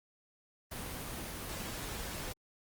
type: noise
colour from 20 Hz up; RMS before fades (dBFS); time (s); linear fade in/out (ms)
pink; -41; 0.71-2.33; 10
effects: Opus 24 kbps